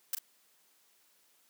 blue noise with echo, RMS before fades -32 dBFS, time 0.13-0.15 s, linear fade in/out 2 ms, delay 38 ms, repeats 1, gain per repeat -7 dB, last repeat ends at 0.188 s, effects white hiss -68 dBFS RMS until 1.49 s + high-pass 200 Hz 12 dB/octave

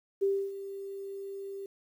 sine tone with ADSR envelope, 393.7 Hz, G4, 8 cents sharp, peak -23 dBFS, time 0.21-1.66 s, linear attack 19 ms, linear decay 280 ms, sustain -14 dB, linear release 3 ms, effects 10-bit

